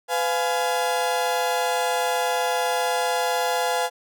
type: chord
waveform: 35% pulse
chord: F diminished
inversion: second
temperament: just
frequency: 502.9 / 698.5 / 838.1 Hz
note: Cb5 / F5 / Ab5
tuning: +31 / 0 / +16 cents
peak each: -24 dBFS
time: 0.08-3.9 s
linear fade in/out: 50 ms
effects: none